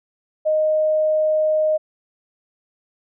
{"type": "tone", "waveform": "sine", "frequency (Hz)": 620, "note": "D#5", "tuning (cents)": -6, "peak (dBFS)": -15, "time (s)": [0.45, 1.78], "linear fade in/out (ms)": 20, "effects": []}